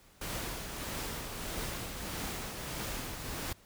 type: noise with tremolo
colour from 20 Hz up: pink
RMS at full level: -37 dBFS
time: 0.21-3.53 s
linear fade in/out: 5 ms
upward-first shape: triangle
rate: 1.6 Hz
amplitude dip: 45%
effects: pink hiss -61 dBFS RMS until 3.65 s